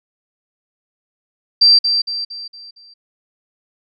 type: tone with echo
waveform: sine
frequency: 4699 Hz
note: D8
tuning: in tune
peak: -6 dBFS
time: 1.61-1.79 s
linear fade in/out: 10 ms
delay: 230 ms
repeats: 5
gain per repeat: -7 dB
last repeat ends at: 2.94 s
effects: none